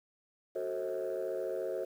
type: chord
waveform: sine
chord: F# diminished seventh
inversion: none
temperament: just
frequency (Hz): 370 / 444 / 532.8 / 639.4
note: F#4 / A4 / C5 / Eb5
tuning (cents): 0 / +16 / +31 / +47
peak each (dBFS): -37 / -38 / -36 / -39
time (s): 0.55-1.85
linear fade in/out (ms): 10
effects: tanh soft clip ceiling -28 dBFS + 10-bit